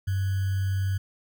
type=tone with sample-and-hold; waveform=sine; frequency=96.1 Hz; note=G2; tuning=34 cents flat; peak=-23 dBFS; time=0.07-0.98 s; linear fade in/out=10 ms; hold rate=1575 Hz; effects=none